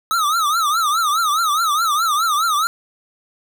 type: tone with vibrato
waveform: square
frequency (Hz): 1264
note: D#6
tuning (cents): +27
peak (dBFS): -16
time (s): 0.11-2.67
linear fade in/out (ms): 0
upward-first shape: triangle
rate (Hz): 4.8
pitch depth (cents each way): 180
effects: none